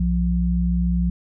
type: tone pair together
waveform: sine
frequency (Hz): 61.92 / 175.7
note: B1 / F3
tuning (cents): +5 / +11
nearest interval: octave + tritone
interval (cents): 1806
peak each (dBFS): -20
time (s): 0-1.1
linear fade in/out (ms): 5
effects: none